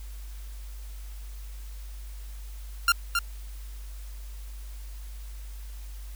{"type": "tone with echo", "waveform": "sawtooth", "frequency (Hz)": 1390, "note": "F6", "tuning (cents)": -9, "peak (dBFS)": -14, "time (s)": [2.88, 2.92], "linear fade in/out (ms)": 2, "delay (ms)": 270, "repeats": 1, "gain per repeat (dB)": -5, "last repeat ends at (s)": 3.19, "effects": ["added 50 Hz sine -37 dBFS peak until 6.15 s", "white hiss -53 dBFS RMS until 6.15 s"]}